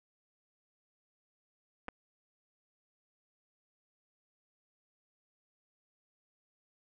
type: clicks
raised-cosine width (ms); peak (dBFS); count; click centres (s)
0.5; -26 / -25; 2; 1.883 / 1.887
effects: none

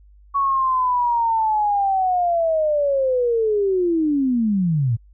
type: linear sweep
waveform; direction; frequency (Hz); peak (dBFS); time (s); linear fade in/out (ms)
sine; down; 1120 to 107.3; -16; 0.34-4.97; 20
effects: added 50 Hz sine -46 dBFS peak until 5.13 s

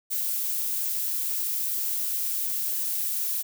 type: noise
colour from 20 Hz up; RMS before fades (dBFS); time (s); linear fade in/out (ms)
violet; -28; 0.1-3.43; 20
effects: none

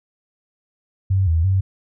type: tone with pitch steps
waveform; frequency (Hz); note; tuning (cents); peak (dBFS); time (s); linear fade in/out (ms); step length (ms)
sine; 95.8 / 81.5 / 95.5; G2 / E2 / G2; -39 / -19 / -45; -14; 1.1-1.61; 10; 170
effects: none

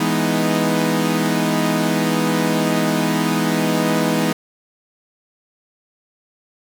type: chord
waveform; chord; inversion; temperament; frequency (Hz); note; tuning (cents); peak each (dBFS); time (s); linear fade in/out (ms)
sawtooth; E major seventh; none; equal; 164.81 / 207.7 / 246.9 / 311.1; E3 / G#3 / B3 / D#4; 0 / 0 / 0 / 0; -18; 0-4.33; 5
effects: none

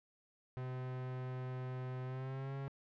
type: tone with pitch glide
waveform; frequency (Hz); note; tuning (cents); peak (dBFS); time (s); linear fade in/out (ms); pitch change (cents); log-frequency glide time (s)
45% pulse; 127.9 to 137.08; C3 to C#3; -39 to -19; -40; 0.57-2.68; 0; +120; 2.04-2.55
effects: low-pass 2000 Hz 12 dB/octave

